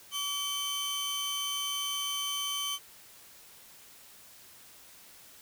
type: tone pair together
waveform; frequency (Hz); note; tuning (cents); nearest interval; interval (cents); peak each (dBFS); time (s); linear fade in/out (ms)
sawtooth; 1142 / 3077; D6 / G7; -49 / -33; octave + perfect fourth; 1716; -35 / -29; 0.11-2.79; 50
effects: white hiss -54 dBFS RMS until 5.41 s